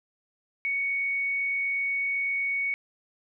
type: tone with frequency modulation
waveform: sine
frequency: 2228 Hz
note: C#7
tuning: 8 cents sharp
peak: -25 dBFS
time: 0.65-2.74 s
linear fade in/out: 0 ms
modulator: 45.5 Hz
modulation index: 0.21
effects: none